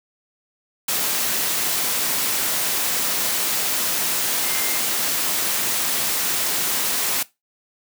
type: tone in noise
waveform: sine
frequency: 2100 Hz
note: C7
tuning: 6 cents sharp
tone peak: -33 dBFS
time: 4.43-4.8 s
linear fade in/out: 5 ms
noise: white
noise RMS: -22 dBFS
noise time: 0.88-7.23 s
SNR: -14 dB
effects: noise-tail reverb RT60 0.2 s tail -19 dB re dry + high-pass 150 Hz 12 dB/octave